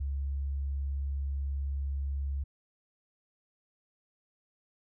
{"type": "tone", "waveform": "sine", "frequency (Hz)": 69.3, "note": "C#2", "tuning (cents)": 0, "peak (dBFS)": -30, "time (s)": [0, 2.44], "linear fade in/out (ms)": 10, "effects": []}